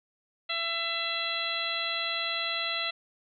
harmonic tone, 670 Hz, E5, 28 cents sharp, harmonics 1 / 2 / 3 / 4 / 5 / 6, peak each -40 / -37 / -36 / -35 / -35 / -34 dBFS, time 0.49-2.91 s, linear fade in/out 10 ms, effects none

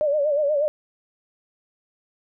sine tone with vibrato, 587.3 Hz, D5, in tune, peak -18 dBFS, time 0.01-0.68 s, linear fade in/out 0 ms, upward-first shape sine, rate 8.3 Hz, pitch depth 88 cents each way, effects none

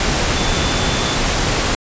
sine tone in noise, 3507 Hz, A7, 6 cents flat, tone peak -27 dBFS, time 0.36-1.15 s, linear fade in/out 2 ms, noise pink, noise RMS -17 dBFS, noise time 0-1.75 s, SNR -13 dB, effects resampled to 16000 Hz

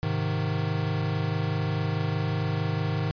square chord, Ab major, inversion none, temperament equal with one note detuned, 104.55 / 130.81 / 155.56 Hz, Ab2 / C3 / Eb3, +12 / 0 / 0 cents, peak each -30 / -33 / -29 dBFS, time 0.03-3.11 s, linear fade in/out 0 ms, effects resampled to 11025 Hz

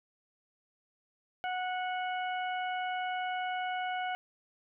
harmonic tone, 735 Hz, F#5, 12 cents flat, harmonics 1 / 2 / 3 / 4, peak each -33 / -39 / -43 / -45 dBFS, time 1.44-4.15 s, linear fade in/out 0 ms, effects none

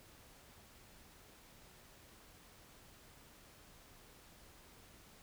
silence, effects pink hiss -61 dBFS RMS until 5.22 s

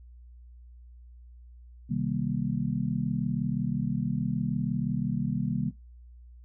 sine chord, C minor seventh, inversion none, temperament just, 130.81 / 156.98 / 196.22 / 235.5 Hz, C3 / Eb3 / G3 / Bb3, 0 / +16 / +2 / +18 cents, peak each -32 dBFS, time 1.89-5.71 s, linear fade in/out 20 ms, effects noise-tail reverb RT60 0.2 s tail -20 dB re dry + added 60 Hz sine -47 dBFS peak until 6.44 s

